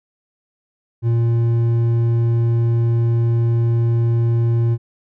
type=tone with hard clipping; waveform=triangle; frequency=116.54 Hz; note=A#2; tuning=in tune; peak=-15 dBFS; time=1.02-4.78 s; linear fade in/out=50 ms; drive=9 dB; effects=none